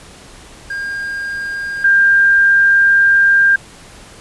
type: tone pair in turn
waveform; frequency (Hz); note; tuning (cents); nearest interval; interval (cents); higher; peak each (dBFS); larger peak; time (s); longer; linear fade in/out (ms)
triangle / sine; 1611 / 1596.2; G6 / G6; +47 / +31; unison; 16; first; -18 / -7; second; 0.7-1.84 / 1.84-3.56; second; 5
effects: pink hiss -39 dBFS RMS until 4.2 s + resampled to 24000 Hz